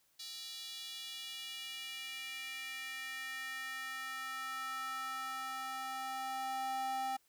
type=tone with high-pass filter sweep; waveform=square; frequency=262.9 Hz; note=C4; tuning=8 cents sharp; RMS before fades=-42 dBFS; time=0.19-7.17 s; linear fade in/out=10 ms; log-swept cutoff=4100 to 730 Hz; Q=3.1; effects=white hiss -73 dBFS RMS until 7.28 s